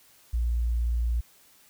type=tone; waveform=sine; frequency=58.6 Hz; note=A#1; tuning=10 cents sharp; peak=-23 dBFS; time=0.33-1.21 s; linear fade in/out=10 ms; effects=white hiss -58 dBFS RMS until 1.69 s